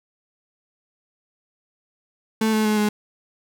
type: tone with pitch steps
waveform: 35% pulse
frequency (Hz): 220 / 216.6 / 213.2 / 209.9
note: A3 / A3 / G#3 / G#3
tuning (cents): 0 / -27 / +46 / +19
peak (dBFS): -16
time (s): 2.41-2.89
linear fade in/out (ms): 5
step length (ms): 120
effects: none